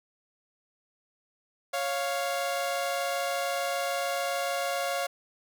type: tone pair together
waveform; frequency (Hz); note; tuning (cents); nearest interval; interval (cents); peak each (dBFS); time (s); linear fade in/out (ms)
sawtooth; 554 / 699.2; C#5 / F5; -1 / +2; major third; 403; -27; 1.73-5.07; 10
effects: none